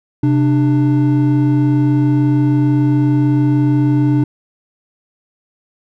triangle tone pair together, 131.1 / 297 Hz, C3 / D4, +4 / +20 cents, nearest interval octave + major second, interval 1416 cents, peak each -11 dBFS, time 0.23-4.24 s, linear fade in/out 5 ms, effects none

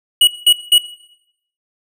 square tone bursts, 2917 Hz, F#7, 25 cents flat, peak -7 dBFS, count 3, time 0.21-0.782 s, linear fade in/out 5 ms, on 64 ms, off 190 ms, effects noise-tail reverb RT60 0.8 s tail -18 dB re dry

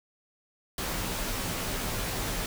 pink noise with comb filter, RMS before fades -32 dBFS, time 0.78-2.46 s, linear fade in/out 2 ms, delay 14 ms, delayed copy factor -0.65, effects none

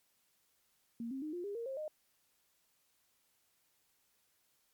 sine tone with pitch steps, 232.5 / 267.1 / 306.8 / 352.4 / 404.8 / 465 / 534.1 / 613.6 Hz, A#3 / C4 / D#4 / F4 / G#4 / A#4 / C5 / D#5, -4 / +36 / -24 / +16 / -44 / -4 / +36 / -24 cents, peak -38 dBFS, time 1-1.88 s, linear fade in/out 2 ms, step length 110 ms, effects white hiss -75 dBFS RMS until 4.73 s + MP3 96 kbps

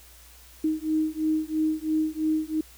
sine beating tone pair, 311.1 / 314.1 Hz, D#4 / D#4, 0 / +16 cents, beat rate 3 Hz, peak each -26 dBFS, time 0.64-2.61 s, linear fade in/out 5 ms, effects added 60 Hz sine -52 dBFS peak until 2.77 s + white hiss -52 dBFS RMS until 2.77 s

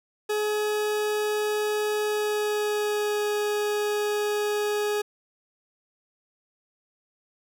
40% pulse tone with pitch glide, 422.1 to 417.3 Hz, G#4 to G#4, +28 to +8 cents, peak -23 dBFS, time 0.29-5.02 s, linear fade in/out 10 ms, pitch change -20 cents, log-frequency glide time 2.01-3.25 s, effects none

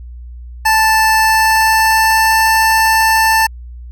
25% pulse tone with pitch glide, 880 to 887.1 Hz, A5 to A5, 0 to +14 cents, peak -5 dBFS, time 0.65-3.47 s, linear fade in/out 10 ms, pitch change +14 cents, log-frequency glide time 1.18-2.45 s, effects added 60 Hz sine -28 dBFS peak until 3.91 s

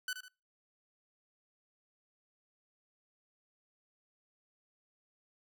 sawtooth tone with echo, 1500 Hz, F#6, 23 cents sharp, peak -31 dBFS, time 0.08-0.13 s, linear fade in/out 2 ms, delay 76 ms, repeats 2, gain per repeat -8 dB, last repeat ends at 0.282 s, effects noise-tail reverb RT60 0.3 s tail -25 dB re dry

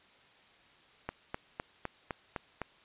click train, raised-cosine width 0.5 ms, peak -20 dBFS, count 7, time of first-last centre 1.09-2.617 s, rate 3.93 Hz, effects white hiss -61 dBFS RMS until 2.84 s + resampled to 8000 Hz

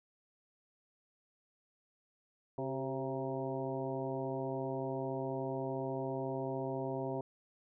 harmonic tone with a mistuned harmonic, 133.9 Hz, C3, 40 cents sharp, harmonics 1 / 2 / 3 / 4 / 5 / 6 / 7, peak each -42 / -42 / -40 / -43 / -42 / -50 / -46 dBFS, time 2.58-7.21 s, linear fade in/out 2 ms, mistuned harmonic 3, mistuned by -45 cents, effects none

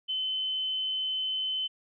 sine tone, 3051 Hz, G7, 48 cents flat, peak -28 dBFS, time 0.08-1.68 s, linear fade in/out 20 ms, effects none

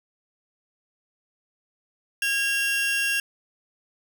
40% pulse tone pair together, 1635.1 / 2753 Hz, G#6 / F7, -27 / -25 cents, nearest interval major sixth, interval 902 cents, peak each -25 / -23 dBFS, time 2.22-3.2 s, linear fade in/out 2 ms, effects none

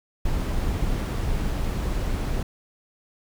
brown noise, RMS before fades -25 dBFS, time 0.25-2.43 s, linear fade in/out 5 ms, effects none

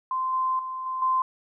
sine tone with level steps, 1038 Hz, C6, 14 cents flat, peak -24 / -22 / -30 / -27 / -20 dBFS, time 0.11-1.22 s, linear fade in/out 2 ms, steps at 0.33 / 0.59 / 0.86 / 1.02 s, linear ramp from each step 2 ms, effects none

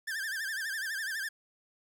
45% pulse tone with vibrato, 1675 Hz, G#6, 14 cents sharp, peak -33 dBFS, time 0.07-1.29 s, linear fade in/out 10 ms, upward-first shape sine, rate 12 Hz, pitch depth 140 cents each way, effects none

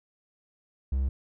triangle tone, 66.6 Hz, C2, 31 cents sharp, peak -22 dBFS, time 0.92-1.09 s, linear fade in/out 5 ms, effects none

